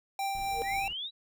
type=tone with tremolo; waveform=square; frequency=786 Hz; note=G5; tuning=4 cents sharp; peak=-30 dBFS; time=0.19-0.88 s; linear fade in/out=2 ms; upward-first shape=triangle; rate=3.9 Hz; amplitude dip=35%
type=noise; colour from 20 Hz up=brown; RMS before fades=-47 dBFS; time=0.35-0.93 s; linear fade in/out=2 ms
type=tone with exponential growth; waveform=sine; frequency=466.2 Hz; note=A#4; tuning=in tune; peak=-28 dBFS; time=0.45-0.62 s; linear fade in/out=0 ms; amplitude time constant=35 ms
type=exponential sweep; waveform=sine; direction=up; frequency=1823 to 3959 Hz; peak=-34 dBFS; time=0.63-1.11 s; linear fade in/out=50 ms
effects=none